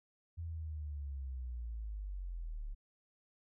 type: linear sweep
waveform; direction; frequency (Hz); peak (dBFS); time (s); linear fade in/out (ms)
sine; down; 84.8 to 34.56; -39; 0.37-2.75; 20
effects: none